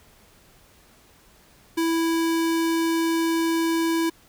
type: tone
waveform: square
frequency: 329.6 Hz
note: E4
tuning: in tune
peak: -21 dBFS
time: 1.77-4.1 s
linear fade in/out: 10 ms
effects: pink hiss -55 dBFS RMS until 4.28 s